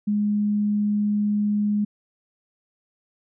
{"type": "tone", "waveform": "sine", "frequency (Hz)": 207.7, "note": "G#3", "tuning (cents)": 0, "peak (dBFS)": -19, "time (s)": [0.07, 1.85], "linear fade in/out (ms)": 10, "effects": []}